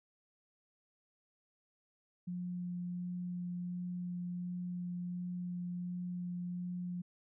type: tone with vibrato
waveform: sine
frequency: 177.7 Hz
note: F3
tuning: 30 cents sharp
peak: -37 dBFS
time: 2.27-7.02 s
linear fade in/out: 10 ms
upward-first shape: sine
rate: 1.4 Hz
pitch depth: 8 cents each way
effects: none